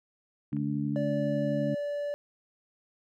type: harmonic tone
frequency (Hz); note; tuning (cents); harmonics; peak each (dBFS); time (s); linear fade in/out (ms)
72; D2; -34; 2 / 3 / 4; -32 / -32 / -32; 0.52-1.75; 10
type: clicks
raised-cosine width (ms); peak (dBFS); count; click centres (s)
0.5; -38; 2; 0.529 / 0.567
type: tone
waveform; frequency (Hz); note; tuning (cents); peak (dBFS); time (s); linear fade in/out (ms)
triangle; 580; D5; -22; -28; 0.96-2.14; 0
effects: none